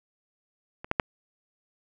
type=clicks; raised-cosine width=0.5 ms; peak=-23 / -9 / -6 dBFS; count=3; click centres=0.845 / 0.914 / 0.998 s; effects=none